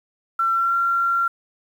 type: tone with pitch glide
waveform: sine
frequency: 1349 to 1373.4 Hz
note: E6 to F6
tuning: +40 to -29 cents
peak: -17 dBFS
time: 0.39-1.28 s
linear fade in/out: 5 ms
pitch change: +31 cents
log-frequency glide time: 0.52-0.75 s
effects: 8-bit